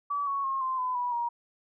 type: tone with pitch steps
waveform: sine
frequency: 1147 / 1111.1 / 1076.4 / 1042.7 / 1010.1 / 978.5 / 947.9 Hz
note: D6 / C#6 / C6 / C6 / B5 / B5 / A#5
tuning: -41 / +4 / +49 / -6 / +39 / -16 / +29 cents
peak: -27 dBFS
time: 0.1-1.29 s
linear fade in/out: 10 ms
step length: 170 ms
effects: none